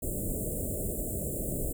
pink band-stop noise, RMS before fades -33 dBFS, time 0.02-1.73 s, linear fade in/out 10 ms, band 650 to 7400 Hz, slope 96 dB/octave, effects none

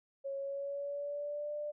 sine tone with pitch glide, 550 to 592.9 Hz, C#5 to D5, -14 to +16 cents, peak -36 dBFS, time 0.24-1.72 s, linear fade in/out 20 ms, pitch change +130 cents, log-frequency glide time 0.36-1.52 s, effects none

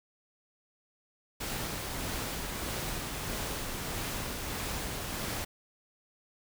pink noise with tremolo, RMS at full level -35 dBFS, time 1.4-5.45 s, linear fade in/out 10 ms, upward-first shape sine, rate 1.6 Hz, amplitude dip 25%, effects none

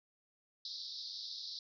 pink band-pass noise, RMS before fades -45 dBFS, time 0.65-1.59 s, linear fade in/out 2 ms, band 3700 to 5300 Hz, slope 96 dB/octave, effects none

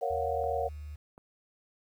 sine chord, Gb major seventh, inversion first, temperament equal, 466.2 / 554.4 / 698.5 / 740 Hz, Bb4 / Db5 / F5 / Gb5, 0 / 0 / 0 / 0 cents, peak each -34 dBFS, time 0.01-0.69 s, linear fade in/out 20 ms
sine tone with pitch glide, 78.8 to 74.59 Hz, D#2 to D2, +23 to +27 cents, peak -39 dBFS, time 0.1-0.96 s, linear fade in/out 10 ms, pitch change -96 cents, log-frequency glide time 0.29-0.76 s
clicks, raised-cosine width 1 ms, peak -37 dBFS, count 2, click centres 0.439 / 1.179 s
effects 10-bit

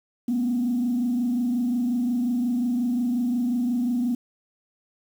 sine tone with frequency modulation, 243.4 Hz, B3, 25 cents flat, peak -20 dBFS, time 0.28-4.15 s, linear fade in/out 5 ms, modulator 25.6 Hz, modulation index 0.55, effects tanh soft clip ceiling -17 dBFS + 8-bit

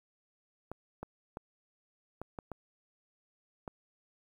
clicks, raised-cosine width 1 ms, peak -26 dBFS, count 7, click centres 0.716 / 1.03 / 1.371 / 2.216 / 2.388 / 2.517 / 3.678 s, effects 10-bit

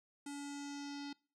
square tone with low-pass filter sweep, 284.8 Hz, C#4, 47 cents sharp, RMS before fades -45 dBFS, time 0.26-1.13 s, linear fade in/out 5 ms, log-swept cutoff 8900 to 4600 Hz, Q 3.4, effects noise-tail reverb RT60 0.4 s tail -26 dB re dry

